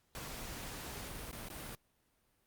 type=noise with dropouts; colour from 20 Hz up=pink; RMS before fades=-45 dBFS; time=0.15-1.75 s; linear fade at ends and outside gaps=1 ms; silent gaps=1.314-1.328 / 1.486-1.501 s; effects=pink hiss -75 dBFS RMS until 2.46 s + Opus 48 kbps